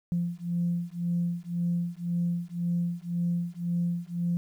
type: beating tone pair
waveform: sine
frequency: 172 / 173.9 Hz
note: F3 / F3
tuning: -26 / -7 cents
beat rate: 1.9 Hz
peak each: -29 dBFS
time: 0.12-4.37 s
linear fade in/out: 0 ms
effects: tanh soft clip ceiling -19 dBFS + 10-bit